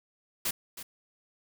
white noise with echo, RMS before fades -30 dBFS, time 0.45-0.51 s, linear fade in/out 5 ms, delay 320 ms, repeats 1, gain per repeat -12 dB, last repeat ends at 0.83 s, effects none

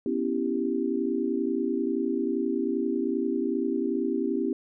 sine chord, C# half-diminished seventh, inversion third, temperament equal, 246.9 / 277.2 / 329.6 / 392 Hz, B3 / C#4 / E4 / G4, 0 / 0 / 0 / 0 cents, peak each -30 dBFS, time 0.06-4.53 s, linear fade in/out 2 ms, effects none

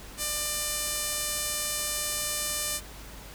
sawtooth tone with band-pass filter, 596 Hz, D5, 25 cents sharp, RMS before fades -31 dBFS, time 0.17-2.81 s, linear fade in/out 50 ms, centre 9200 Hz, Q 1.1, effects added 50 Hz sine -46 dBFS peak until 3.34 s + pink hiss -46 dBFS RMS until 3.34 s

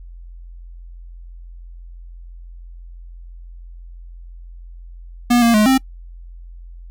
square tone with pitch steps, 241.6 / 233.5 / 212.3 / 264 Hz, B3 / A#3 / G#3 / C4, -38 / +3 / +38 / +16 cents, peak -11 dBFS, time 5.3-5.78 s, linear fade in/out 10 ms, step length 120 ms, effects noise-tail reverb RT60 0.1 s tail -24 dB re dry + added 43 Hz sine -34 dBFS peak until 6.9 s

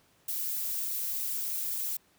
violet noise with flanger, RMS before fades -33 dBFS, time 0.28-1.97 s, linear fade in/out 5 ms, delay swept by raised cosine 0.58 to 6.08 ms, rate 3.2 Hz, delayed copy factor -0.55, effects pink hiss -65 dBFS RMS until 2.18 s + high-pass 80 Hz 12 dB/octave

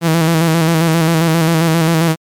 sawtooth tone with vibrato, 163.6 Hz, E3, 13 cents flat, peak -6 dBFS, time 0.01-2.16 s, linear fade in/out 50 ms, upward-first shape square, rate 7.5 Hz, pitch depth 45 cents each way, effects MP3 96 kbps

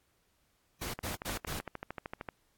pink noise bursts, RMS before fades -38 dBFS, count 4, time 0.81-1.597 s, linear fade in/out 10 ms, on 130 ms, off 89 ms
click train, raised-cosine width 0.5 ms, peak -23 dBFS, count 18, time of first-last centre 0.99-2.288 s, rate 13.1 Hz
effects pink hiss -73 dBFS RMS until 2.57 s + AAC 64 kbps

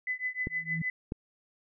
sine tone with tremolo, 2009 Hz, B6, 29 cents sharp, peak -27 dBFS, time 0.07-0.9 s, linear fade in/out 2 ms, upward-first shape triangle, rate 6.5 Hz, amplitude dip 100%
sine tone with exponential growth, 163.2 Hz, E3, 17 cents flat, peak -27 dBFS, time 0.45-0.82 s, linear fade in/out 5 ms, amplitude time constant 79 ms
clicks, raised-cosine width 3 ms, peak -20 dBFS, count 2, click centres 0.471 / 1.121 s
effects none

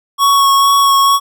square tone with vibrato, 1108.7 Hz, C#6, in tune, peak -8 dBFS, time 0.18-1.2 s, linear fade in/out 50 ms, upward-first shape sine, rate 2.2 Hz, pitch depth 14 cents each way, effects none

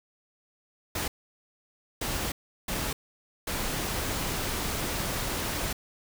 pink noise bursts at uneven times, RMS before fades -31 dBFS, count 4, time 0.95-1.08 / 2.01-2.32 / 2.68-2.93 / 3.47-5.73 s, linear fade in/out 5 ms, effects none

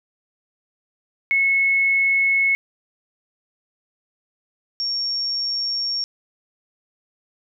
sine tone pair in turn, 2191 / 5521 Hz, C#7 / F8, -21 / -21 cents, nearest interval octave + major third, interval 1600 cents, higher second, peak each -15 / -21 dBFS, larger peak first, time 1.31-2.55 / 4.8-6.04 s, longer neither, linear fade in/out 0 ms, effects none

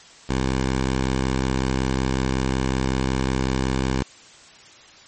10% pulse tone, 65.41 Hz, C2, in tune, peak -12 dBFS, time 0.29-4.03 s, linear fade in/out 5 ms, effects white hiss -47 dBFS RMS until 5.07 s + MP3 32 kbps

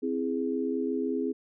sine chord, C augmented, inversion none, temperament equal, 261.6 / 329.6 / 415.3 Hz, C4 / E4 / G#4, 0 / 0 / 0 cents, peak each -30 / -33 / -31 dBFS, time 0.02-1.33 s, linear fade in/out 20 ms, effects none

